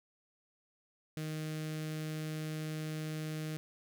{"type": "tone with notch filter", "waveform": "sawtooth", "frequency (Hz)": 155.56, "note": "D#3", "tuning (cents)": 0, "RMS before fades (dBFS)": -39, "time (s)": [1.17, 3.57], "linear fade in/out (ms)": 0, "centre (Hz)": 920, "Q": 1.1, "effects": []}